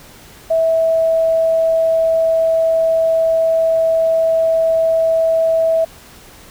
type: tone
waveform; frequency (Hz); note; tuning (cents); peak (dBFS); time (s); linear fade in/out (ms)
sine; 652; E5; -19; -11; 0.5-5.85; 10
effects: pink hiss -41 dBFS RMS until 6.5 s